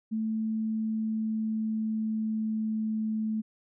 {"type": "tone with pitch glide", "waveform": "sine", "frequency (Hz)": [220, 218], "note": ["A3", "A3"], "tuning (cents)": [0, -16], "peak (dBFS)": -27, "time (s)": [0.11, 3.42], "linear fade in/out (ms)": 20, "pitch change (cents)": -16, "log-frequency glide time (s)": [0.46, 3.11], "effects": []}